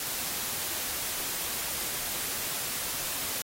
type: noise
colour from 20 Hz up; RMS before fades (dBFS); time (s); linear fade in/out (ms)
white; -33; 0-3.42; 2
effects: AAC 48 kbps